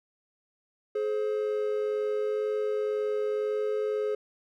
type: tone pair together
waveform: triangle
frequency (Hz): 424.3 / 526.3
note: G#4 / C5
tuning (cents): +37 / +10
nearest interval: major third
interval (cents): 373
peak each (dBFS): -25 / -32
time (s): 0.95-4.15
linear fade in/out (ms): 5
effects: none